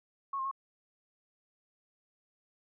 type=tone with pitch steps; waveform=sine; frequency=1099 / 1061 / 1089 Hz; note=C#6 / C6 / C#6; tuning=-15 / +24 / -31 cents; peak=-32 dBFS; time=0.33-0.513 s; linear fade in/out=5 ms; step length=61 ms; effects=none